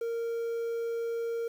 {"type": "tone with quantisation", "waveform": "triangle", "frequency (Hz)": 463.2, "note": "A#4", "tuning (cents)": -11, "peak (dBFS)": -28, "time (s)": [0.01, 1.48], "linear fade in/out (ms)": 5, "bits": 9, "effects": []}